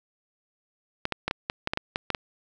clicks, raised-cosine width 0.3 ms, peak -10 dBFS, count 11, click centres 1.054 / 1.123 / 1.28 / 1.311 / 1.499 / 1.674 / 1.735 / 1.774 / 1.959 / 2.103 / 2.148 s, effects none

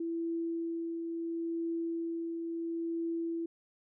sine tone with tremolo, 333.2 Hz, E4, 19 cents sharp, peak -31 dBFS, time 0-3.46 s, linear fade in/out 5 ms, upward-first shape triangle, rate 0.73 Hz, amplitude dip 35%, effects none

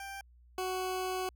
20% pulse tone pair in turn, 787 / 371.4 Hz, G5 / F#4, +7 / +7 cents, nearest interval octave + minor second, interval 1300 cents, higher first, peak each -36 / -28 dBFS, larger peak second, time 0-0.21 / 0.58-1.29 s, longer second, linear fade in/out 2 ms, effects added 60 Hz sine -57 dBFS peak until 1.35 s

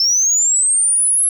sine linear sweep, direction up, 5274 to 11060 Hz, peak -10 dBFS, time 0-1.29 s, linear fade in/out 2 ms, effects tanh soft clip ceiling -9 dBFS

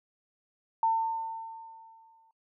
sine tone with exponential decay, 901 Hz, A5, 41 cents sharp, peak -21 dBFS, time 0.83-2.31 s, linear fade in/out 2 ms, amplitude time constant 320 ms, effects noise-tail reverb RT60 0.1 s tail -25 dB re dry

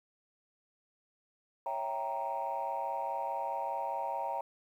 sine chord, C# diminished seventh, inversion none, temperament equal, 554.4 / 659.3 / 784 / 932.3 Hz, C#5 / E5 / G5 / Bb5, 0 / 0 / 0 / 0 cents, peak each -40 / -40 / -37 / -35 dBFS, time 1.66-4.41 s, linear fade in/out 2 ms, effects tanh soft clip ceiling -26 dBFS + 11-bit

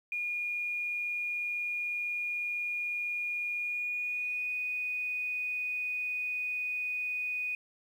sine tone with pitch glide, 2434 to 2481 Hz, D#7 to D#7, -39 to -6 cents, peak -31 dBFS, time 0.12-7.55 s, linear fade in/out 2 ms, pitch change +33 cents, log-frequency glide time 3.58-4.54 s, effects 10-bit

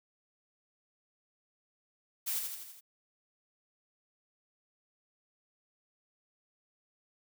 blue noise with echo, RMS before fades -34 dBFS, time 2.26-2.4 s, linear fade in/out 20 ms, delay 82 ms, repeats 5, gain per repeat -4 dB, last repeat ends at 2.81 s, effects none

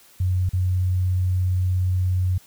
sine tone with dropouts, 91.7 Hz, F#2, 15 cents flat, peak -18 dBFS, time 0.2-2.38 s, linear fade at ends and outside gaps 5 ms, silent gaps 0.492-0.533 s, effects white hiss -52 dBFS RMS until 2.46 s

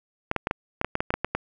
clicks, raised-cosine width 0.5 ms, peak -9 dBFS, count 12, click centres 0.314 / 0.363 / 0.471 / 0.511 / 0.814 / 0.846 / 0.954 / 1.005 / 1.105 / 1.14 / 1.246 / 1.35 s, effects none

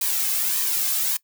blue noise with flanger, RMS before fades -23 dBFS, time 0.01-1.17 s, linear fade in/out 5 ms, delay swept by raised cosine 1.4 to 2.15 ms, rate 1.7 Hz, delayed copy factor -0.55, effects noise-tail reverb RT60 0.1 s tail -21 dB re dry

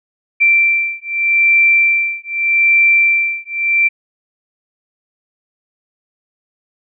sine beating tone pair, 2349 / 2349.82 Hz, D7 / D7, 0 / 0 cents, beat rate 0.82 Hz, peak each -13 / -13 dBFS, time 0.4-3.89 s, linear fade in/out 20 ms, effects none

